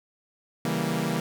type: chord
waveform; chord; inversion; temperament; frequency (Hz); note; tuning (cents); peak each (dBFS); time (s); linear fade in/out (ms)
sawtooth; C# diminished seventh; none; equal; 138.59 / 164.81 / 196 / 233.1; C#3 / E3 / G3 / Bb3; 0 / 0 / 0 / 0; -30 / -25 / -28 / -26; 0.65-1.2; 2
effects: 9-bit